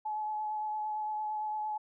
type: tone with vibrato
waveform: sine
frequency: 854 Hz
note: G#5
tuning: 48 cents sharp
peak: -32 dBFS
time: 0.05-1.78 s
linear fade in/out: 10 ms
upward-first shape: triangle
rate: 8.8 Hz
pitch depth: 19 cents each way
effects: none